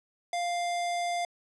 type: tone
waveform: square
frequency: 698.5 Hz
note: F5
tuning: in tune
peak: -29 dBFS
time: 0.33-1.25 s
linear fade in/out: 2 ms
effects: resampled to 22050 Hz + 11-bit